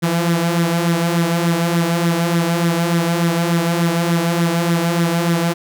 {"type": "tone with flanger", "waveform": "sawtooth", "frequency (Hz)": 169.4, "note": "E3", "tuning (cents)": 48, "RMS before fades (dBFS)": -17, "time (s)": [0.02, 5.54], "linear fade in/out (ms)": 20, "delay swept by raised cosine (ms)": [0.53, 4.63], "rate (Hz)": 3.4, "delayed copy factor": 0.55, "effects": []}